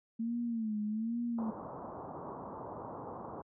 sine tone with vibrato, 223.7 Hz, A3, 29 cents sharp, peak -32 dBFS, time 0.19-1.51 s, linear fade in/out 10 ms, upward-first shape sine, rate 1.2 Hz, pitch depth 110 cents each way
white low-pass noise, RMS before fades -44 dBFS, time 1.38-3.42 s, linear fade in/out 5 ms, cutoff 1100 Hz, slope 48 dB/octave
effects high-pass 100 Hz 12 dB/octave

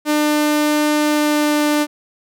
sawtooth tone with pitch glide, 299.9 to 297.5 Hz, D4 to D4, +36 to +22 cents, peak -10 dBFS, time 0.05-1.87 s, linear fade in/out 50 ms, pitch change -14 cents, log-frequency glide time 0.97-1.68 s, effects none

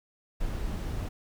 brown noise, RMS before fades -32 dBFS, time 0.4-1.09 s, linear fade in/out 10 ms, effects none

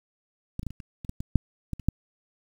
clicks, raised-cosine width 5 ms, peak -19 / -24 / -19 / -28 / -29 / -26 / -19 / -20 / -6 / -18 / -28 / -9 dBFS, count 12, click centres 0.594 / 0.631 / 0.667 / 0.706 / 0.802 / 1.048 / 1.094 / 1.205 / 1.357 / 1.733 / 1.797 / 1.886 s, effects 8-bit

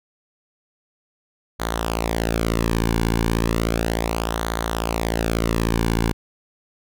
sawtooth tone with flanger, 56.5 Hz, A1, 47 cents sharp, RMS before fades -22 dBFS, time 1.59-6.13 s, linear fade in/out 20 ms, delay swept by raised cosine 0.38 to 1.58 ms, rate 0.34 Hz, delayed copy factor -0.7, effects none

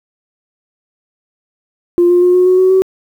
sine tone with pitch steps, 349.2 / 353.9 / 358.6 / 363.4 / 368.3 / 373.2 / 378.2 Hz, F4 / F4 / F4 / F#4 / F#4 / F#4 / F#4, 0 / +23 / +46 / -31 / -8 / +15 / +38 cents, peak -5 dBFS, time 1.98-2.82 s, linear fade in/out 0 ms, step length 120 ms, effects tanh soft clip ceiling -2 dBFS + 7-bit

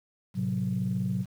sine chord, F# diminished, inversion first, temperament equal, 110 / 130.81 / 185 Hz, A2 / C3 / F#3, 0 / 0 / 0 cents, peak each -32 / -31 / -28 dBFS, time 0.34-1.26 s, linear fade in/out 50 ms, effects tanh soft clip ceiling -19 dBFS + 9-bit

